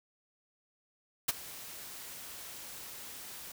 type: noise with ADSR envelope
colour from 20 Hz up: white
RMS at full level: -26 dBFS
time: 1.28-3.52 s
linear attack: 10 ms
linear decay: 23 ms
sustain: -20 dB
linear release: 4 ms
effects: none

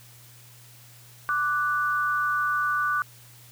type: tone pair together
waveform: sine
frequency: 1172.8 / 1480 Hz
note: D6 / F#6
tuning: -3 / 0 cents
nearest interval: major third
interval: 403 cents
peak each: -25 dBFS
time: 1.29-3.02 s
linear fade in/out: 0 ms
effects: added 120 Hz sine -51 dBFS peak until 3.51 s + white hiss -52 dBFS RMS until 3.51 s

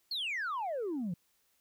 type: exponential sweep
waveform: sine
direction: down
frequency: 4475 to 162.4 Hz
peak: -31 dBFS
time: 0.11-1.14 s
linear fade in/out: 5 ms
effects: tanh soft clip ceiling -31 dBFS + white hiss -73 dBFS RMS until 1.6 s

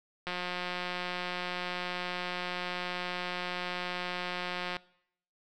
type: click train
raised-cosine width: 0.3 ms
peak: -19 dBFS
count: 806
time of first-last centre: 0.27-4.767 s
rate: 179 Hz
effects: noise-tail reverb RT60 0.7 s tail -22 dB re dry

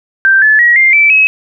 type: tone with pitch steps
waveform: sine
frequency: 1568 / 1729.8 / 1908.3 / 2105 / 2322 / 2562 Hz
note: G6 / A6 / A#6 / C7 / D7 / E7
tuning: 0 / -30 / +40 / +10 / -20 / -50 cents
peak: -4 dBFS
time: 0.25-1.27 s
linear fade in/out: 0 ms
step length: 170 ms
effects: none

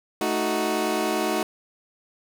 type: chord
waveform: 20% pulse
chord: D# diminished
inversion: second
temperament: equal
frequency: 220 / 311.1 / 370 Hz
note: A3 / D#4 / F#4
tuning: 0 / 0 / 0 cents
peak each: -24 / -22 / -21 dBFS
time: 0.21-1.43 s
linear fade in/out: 2 ms
effects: none

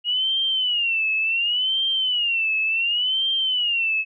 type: tone with vibrato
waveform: sine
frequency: 2866 Hz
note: F7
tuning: 44 cents sharp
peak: -19 dBFS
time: 0.04-4.05 s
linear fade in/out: 50 ms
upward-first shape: sine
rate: 0.69 Hz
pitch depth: 170 cents each way
effects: none

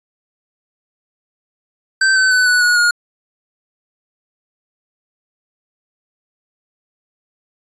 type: tone with pitch steps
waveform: square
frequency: 1553 / 1528.1 / 1503.6 / 1479.4 / 1455.7 / 1432.4 Hz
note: G6 / G6 / F#6 / F#6 / F#6 / F6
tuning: -17 / -45 / +27 / -1 / -29 / +43 cents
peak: -11 dBFS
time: 2.01-2.91 s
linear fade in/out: 5 ms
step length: 150 ms
effects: resampled to 22050 Hz

